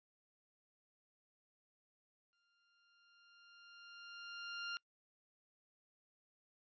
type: tone with exponential growth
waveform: 20% pulse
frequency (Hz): 1396.9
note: F6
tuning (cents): 0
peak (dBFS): -35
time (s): 2.33-4.77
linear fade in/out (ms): 0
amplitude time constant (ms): 530
effects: noise-tail reverb RT60 0.1 s tail -25 dB re dry + resampled to 16000 Hz